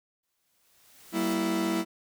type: noise with exponential growth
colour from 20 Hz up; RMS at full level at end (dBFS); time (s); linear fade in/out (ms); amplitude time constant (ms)
white; -42; 0.23-1.34; 5; 240
type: chord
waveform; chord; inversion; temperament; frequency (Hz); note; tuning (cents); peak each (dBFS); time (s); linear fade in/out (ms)
40% pulse; E diminished; first; equal with one note detuned; 192.52 / 233.1 / 329.6; G3 / Bb3 / E4; -31 / 0 / 0; -31 / -32 / -27; 1.12-1.85; 50
effects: none